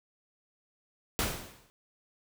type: noise with exponential decay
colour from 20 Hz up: pink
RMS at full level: -27 dBFS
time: 1.19-1.7 s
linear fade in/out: 0 ms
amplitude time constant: 110 ms
effects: none